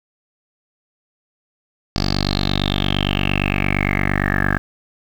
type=tone with low-pass filter sweep; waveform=10% pulse; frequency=48.72 Hz; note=G1; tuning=10 cents flat; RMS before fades=-19 dBFS; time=1.96-4.58 s; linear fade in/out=0 ms; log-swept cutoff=4900 to 1600 Hz; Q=9; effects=7-bit